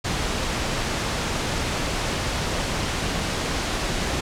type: noise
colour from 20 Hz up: pink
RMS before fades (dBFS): -25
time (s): 0.04-4.21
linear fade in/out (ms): 10
effects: low-pass 7000 Hz 12 dB/octave